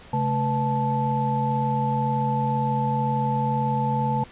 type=tone cluster; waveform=sine; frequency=135.2 / 217.2 / 494.4 / 873 Hz; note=C#3 / A3 / B4 / A5; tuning=-43 / -22 / +2 / -14 cents; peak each=-25 / -28 / -32 / -24 dBFS; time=0.13-4.24 s; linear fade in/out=5 ms; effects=pink hiss -47 dBFS RMS until 4.31 s + resampled to 8000 Hz